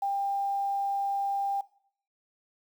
sine tone with quantisation, 795 Hz, G5, 24 cents sharp, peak -26 dBFS, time 0.02-1.61 s, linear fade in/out 5 ms, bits 9, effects noise-tail reverb RT60 0.6 s tail -20 dB re dry

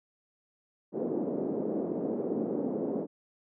white band-pass noise, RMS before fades -32 dBFS, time 0.92-3.07 s, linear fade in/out 50 ms, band 210 to 450 Hz, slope 24 dB/octave, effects none

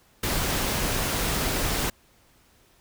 pink noise, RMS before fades -26 dBFS, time 0.23-1.9 s, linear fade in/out 5 ms, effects pink hiss -60 dBFS RMS until 2.8 s

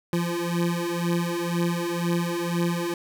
25% pulse beating tone pair, 171 / 173 Hz, F3 / F3, -36 / -16 cents, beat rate 2 Hz, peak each -23 dBFS, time 0.13-2.94 s, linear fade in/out 2 ms, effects none

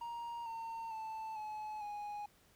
triangle tone with pitch steps, 939 / 910.2 / 882.2 / 855.1 / 828.9 Hz, A#5 / A#5 / A5 / A5 / G#5, +12 / -42 / +4 / -50 / -4 cents, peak -39 dBFS, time 0.01-2.26 s, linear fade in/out 5 ms, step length 450 ms, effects pink hiss -68 dBFS RMS until 2.55 s

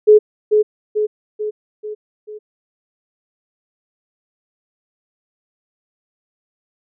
sine tone with echo, 424.8 Hz, G#4, 39 cents sharp, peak -4 dBFS, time 0.07-0.19 s, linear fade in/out 20 ms, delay 440 ms, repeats 5, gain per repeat -5 dB, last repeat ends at 2.39 s, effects none

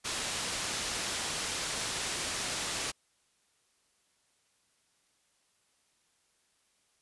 white low-pass noise, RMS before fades -35 dBFS, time 0.04-2.92 s, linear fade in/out 20 ms, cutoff 7700 Hz, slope 12 dB/octave, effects white hiss -72 dBFS RMS until 7.01 s + resampled to 24000 Hz

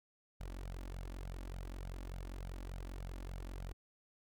sawtooth tone with flanger, 45.12 Hz, F#1, 43 cents flat, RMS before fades -45 dBFS, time 0.4-3.73 s, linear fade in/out 10 ms, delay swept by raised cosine 1.3 to 3.6 ms, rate 3.4 Hz, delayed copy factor +0.8, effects none

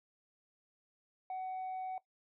sine tone with tanh clipping, 749 Hz, F#5, 21 cents sharp, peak -38 dBFS, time 1.3-1.98 s, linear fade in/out 2 ms, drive 1 dB, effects noise-tail reverb RT60 0.1 s tail -17 dB re dry

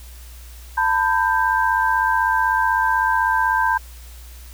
sine tone cluster, 899 / 995 / 1574 Hz, A5 / B5 / G6, +37 / +13 / +7 cents, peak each -20 dBFS, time 0.77-3.78 s, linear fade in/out 10 ms, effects added 60 Hz sine -37 dBFS peak until 4.53 s + white hiss -46 dBFS RMS until 4.53 s

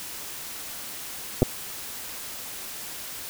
clicks, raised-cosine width 2 ms, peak -5 dBFS, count 2, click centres 1.421 / 1.429 s, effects white hiss -37 dBFS RMS until 3.29 s

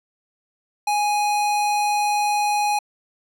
square tone, 830.6 Hz, G#5, in tune, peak -19 dBFS, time 0.87-2.79 s, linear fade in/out 5 ms, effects low-pass 12000 Hz 12 dB/octave

